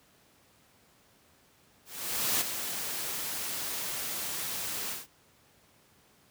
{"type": "noise with ADSR envelope", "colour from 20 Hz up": "white", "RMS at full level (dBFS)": -27, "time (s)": [1.85, 5.07], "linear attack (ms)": 560, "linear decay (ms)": 12, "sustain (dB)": -8, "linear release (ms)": 170, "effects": ["pink hiss -63 dBFS RMS until 6.3 s", "high-pass 80 Hz 12 dB/octave"]}